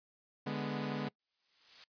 sawtooth chord, G# diminished, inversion second, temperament equal, 146.83 / 207.7 / 246.9 Hz, D3 / G#3 / B3, 0 / 0 / 0 cents, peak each -36 dBFS, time 0.46-1.09 s, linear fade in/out 10 ms
blue noise with exponential growth, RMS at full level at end -44 dBFS, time 1.19-1.84 s, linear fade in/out 2 ms, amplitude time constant 140 ms
effects noise-tail reverb RT60 0.1 s tail -23 dB re dry + resampled to 11025 Hz

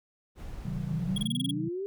brown noise, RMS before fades -41 dBFS, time 0.35-1.27 s, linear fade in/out 50 ms
sine chord, C diminished, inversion none, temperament just, 130.81 / 156.98 / 188.37 Hz, C3 / Eb3 / Gb3, 0 / +16 / +31 cents, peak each -36 dBFS, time 0.65-1.69 s, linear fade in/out 5 ms
sine exponential sweep, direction up, 151.7 to 406 Hz, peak -31 dBFS, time 0.91-1.86 s, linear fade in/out 0 ms
square tone bursts, 3322 Hz, G#7, in tune, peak -30 dBFS, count 8, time 1.16-1.51 s, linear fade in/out 5 ms, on 21 ms, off 26 ms
effects none

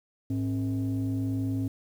sine tone pair together, 106.5 / 268.4 Hz, G#2 / C4, +44 / +44 cents, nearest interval octave + major third, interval 1600 cents, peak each -27 dBFS, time 0.3-1.68 s, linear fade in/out 5 ms, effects tanh soft clip ceiling -23 dBFS + 9-bit

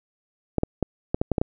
clicks, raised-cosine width 2 ms, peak -8 dBFS, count 8, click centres 0.583 / 0.634 / 0.827 / 1.145 / 1.215 / 1.317 / 1.382 / 1.415 s, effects none

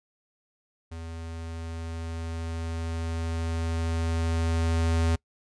square tone with level ramp, 82.41 Hz, E2, in tune, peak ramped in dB -37 to -22 dBFS, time 0.91-5.16 s, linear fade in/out 10 ms, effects noise-tail reverb RT60 0.1 s tail -24 dB re dry + resampled to 22050 Hz

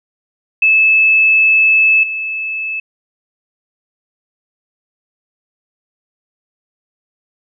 sine tone with level steps, 2610 Hz, E7, 18 cents flat, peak -7 / -18 dBFS, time 0.62-2.8 s, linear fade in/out 5 ms, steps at 2.03 s, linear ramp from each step 5 ms, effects none

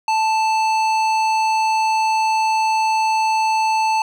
triangle tone with hard clipping, 880 Hz, A5, in tune, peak -17 dBFS, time 0.08-4.02 s, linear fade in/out 2 ms, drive 17 dB, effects none

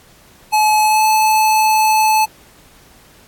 square tone with pitch glide, 856 to 867.4 Hz, A5 to A5, -48 to -25 cents, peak -11 dBFS, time 0.52-2.26 s, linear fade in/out 20 ms, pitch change +23 cents, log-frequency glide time 0.81-1.06 s, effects pink hiss -47 dBFS RMS until 3.27 s + AAC 64 kbps

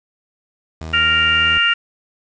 sawtooth tone with vibrato, 79.8 Hz, D#2, 44 cents sharp, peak -23 dBFS, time 0.81-1.58 s, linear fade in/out 0 ms, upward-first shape sine, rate 3.3 Hz, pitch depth 10 cents each way
harmonic tone, 466.2 Hz, A#4, in tune, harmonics 3 / 4 / 5 / 6, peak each -17 / -20 / -25 / -15 dBFS, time 0.93-1.74 s, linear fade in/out 10 ms
effects resampled to 16000 Hz + 7-bit

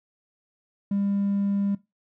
triangle tone, 200 Hz, G3, 35 cents sharp, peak -19 dBFS, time 0.91-1.75 s, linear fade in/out 5 ms, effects noise-tail reverb RT60 0.2 s tail -20 dB re dry + tanh soft clip ceiling -17 dBFS

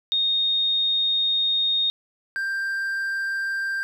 sine / triangle tone pair in turn, 3700 / 1581.5 Hz, A#7 / G6, -14 / +15 cents, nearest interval octave + minor third, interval 1471 cents, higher first, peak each -19 / -22 dBFS, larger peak first, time 0.12-1.9 / 2.36-3.83 s, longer first, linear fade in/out 0 ms, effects none

